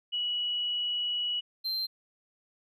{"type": "tone pair in turn", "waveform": ["sine", "triangle"], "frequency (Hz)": [2930, 4139], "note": ["F#7", "C8"], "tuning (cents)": [-18, -20], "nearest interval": "tritone", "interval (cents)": 598, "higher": "second", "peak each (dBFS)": -28, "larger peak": "neither", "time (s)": [[0.12, 1.41], [1.64, 1.87]], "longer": "first", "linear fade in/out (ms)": 20, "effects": []}